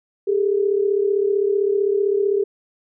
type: tone pair together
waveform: sine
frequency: 397.6 / 433.2 Hz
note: G4 / A4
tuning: +25 / -27 cents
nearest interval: minor second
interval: 148 cents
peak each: -17 / -22 dBFS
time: 0.27-2.44 s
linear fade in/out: 10 ms
effects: none